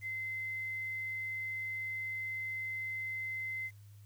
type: tone with quantisation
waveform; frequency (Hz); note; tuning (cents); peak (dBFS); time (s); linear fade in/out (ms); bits
sine; 2064; C7; -24; -36; 0.01-3.71; 50; 10
effects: added 102 Hz sine -52 dBFS peak until 4.05 s + white hiss -69 dBFS RMS until 4.05 s